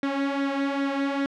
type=tone with flanger; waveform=sawtooth; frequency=277.2 Hz; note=C#4; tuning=in tune; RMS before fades=-26 dBFS; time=0.03-1.26 s; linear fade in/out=2 ms; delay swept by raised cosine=0.52 to 3.12 ms; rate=2.5 Hz; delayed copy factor=+0.55; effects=low-pass 3000 Hz 12 dB/octave